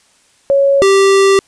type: tone pair in turn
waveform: sine / square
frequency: 554.4 / 391.2 Hz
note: C#5 / G4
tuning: 0 / -4 cents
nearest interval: tritone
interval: 604 cents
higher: first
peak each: -7 dBFS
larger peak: neither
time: 0.5-0.82 / 0.82-1.39 s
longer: second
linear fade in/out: 0 ms
effects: white hiss -52 dBFS RMS until 1.47 s + resampled to 22050 Hz